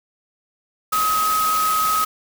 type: tone in noise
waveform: sine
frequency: 1268 Hz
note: D#6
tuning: 32 cents sharp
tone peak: -17 dBFS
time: 0.92-2.05 s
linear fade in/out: 10 ms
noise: white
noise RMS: -26 dBFS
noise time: 0.92-2.05 s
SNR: +6 dB
effects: none